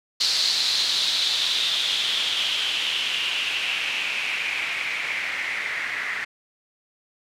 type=noise with low-pass filter sweep; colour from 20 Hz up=blue; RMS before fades=-25 dBFS; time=0.2-6.25 s; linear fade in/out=10 ms; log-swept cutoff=4400 to 1900 Hz; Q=4.9; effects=none